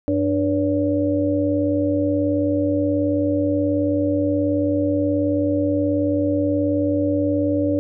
harmonic tone with a mistuned harmonic, 98 Hz, G2, in tune, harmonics 1 / 3 / 5 / 6, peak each -26 / -19 / -27 / -23 dBFS, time 0.08-7.79 s, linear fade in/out 0 ms, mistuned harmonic 6, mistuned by -58 cents, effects none

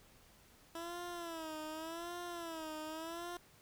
15% pulse tone with vibrato, 329.6 Hz, E4, in tune, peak -36 dBFS, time 0.75-3.37 s, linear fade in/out 2 ms, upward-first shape sine, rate 0.86 Hz, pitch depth 110 cents each way, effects pink hiss -64 dBFS RMS until 3.61 s

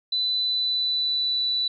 sine tone with pitch glide, 3997 to 3965 Hz, B7 to B7, +20 to +6 cents, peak -21 dBFS, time 0.12-1.68 s, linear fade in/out 5 ms, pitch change -14 cents, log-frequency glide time 0.41-1.43 s, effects MP3 96 kbps

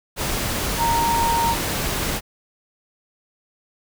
sine tone in noise, 928 Hz, A#5, 8 cents flat, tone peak -18 dBFS, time 0.77-1.56 s, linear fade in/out 50 ms, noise pink, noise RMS -24 dBFS, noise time 0.16-2.21 s, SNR +3 dB, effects none

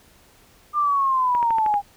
sine linear sweep, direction down, 1206 to 800 Hz, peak -17 dBFS, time 0.73-1.82 s, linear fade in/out 50 ms
click train, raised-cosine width 0.5 ms, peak -17 dBFS, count 6, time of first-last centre 1.35-1.741 s, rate 12.8 Hz
effects pink hiss -54 dBFS RMS until 1.96 s

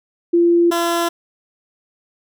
sine / 15% pulse tone pair in turn, 343 / 340.2 Hz, F4 / F4, -31 / -45 cents, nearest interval unison, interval 14 cents, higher first, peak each -10 dBFS, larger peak neither, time 0.33-0.71 / 0.71-1.09 s, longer neither, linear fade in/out 10 ms, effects none

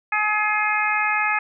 harmonic tone with a mistuned harmonic, 423.7 Hz, G#4, 35 cents sharp, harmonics 2 / 3 / 4 / 5 / 6, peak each -25 / -25 / -25 / -25 / -25 dBFS, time 0.12-1.39 s, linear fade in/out 5 ms, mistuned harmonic 6, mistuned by -18 cents, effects none

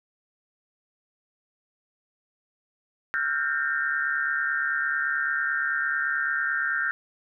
sine tone cluster, 1364 / 1433 / 1578 / 1819 Hz, F6 / F6 / G6 / A#6, -41 / +44 / +11 / -43 cents, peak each -33 / -30 / -27 / -29 dBFS, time 3.14-6.91 s, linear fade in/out 0 ms, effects none

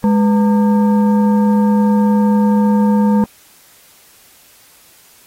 sine tone with frequency modulation, 208 Hz, G#3, 3 cents sharp, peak -9 dBFS, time 0.04-3.24 s, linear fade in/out 0 ms, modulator 704 Hz, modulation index 0.53, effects white hiss -47 dBFS RMS until 5.26 s + AAC 48 kbps

